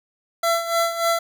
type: tone with tremolo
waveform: 25% pulse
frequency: 673 Hz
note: E5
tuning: 36 cents sharp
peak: -13 dBFS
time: 0.43-1.19 s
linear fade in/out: 5 ms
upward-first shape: sine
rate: 3.4 Hz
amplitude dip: 70%
effects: none